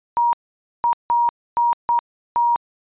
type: tone bursts at uneven times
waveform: sine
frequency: 948 Hz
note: A#5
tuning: 29 cents sharp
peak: -14 dBFS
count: 6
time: 0.17-0.33 / 0.84-0.93 / 1.1-1.29 / 1.57-1.73 / 1.89-1.99 / 2.36-2.56 s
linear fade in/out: 0 ms
effects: resampled to 8000 Hz